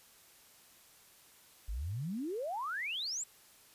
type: exponential sweep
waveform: sine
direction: up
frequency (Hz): 46.6 to 7902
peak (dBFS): -35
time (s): 1.68-3.24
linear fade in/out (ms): 10
effects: white hiss -61 dBFS RMS until 3.74 s + resampled to 32000 Hz